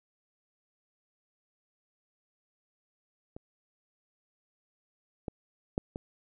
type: clicks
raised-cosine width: 2 ms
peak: -29 / -21 / -15 / -23 dBFS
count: 4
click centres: 3.365 / 5.282 / 5.779 / 5.959 s
effects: none